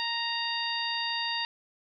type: harmonic tone with a mistuned harmonic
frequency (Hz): 932.3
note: A#5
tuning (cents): 0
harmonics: 1 / 2 / 3 / 4 / 5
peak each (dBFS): -35 / -35 / -35 / -35 / -35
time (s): 0-1.45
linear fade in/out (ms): 0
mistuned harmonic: 4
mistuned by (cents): -18
effects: none